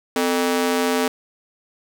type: ring-modulated tone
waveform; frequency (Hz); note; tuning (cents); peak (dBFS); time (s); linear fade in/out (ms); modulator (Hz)
sawtooth; 350; F4; +4; -11; 0.16-1.08; 2; 93.7
effects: none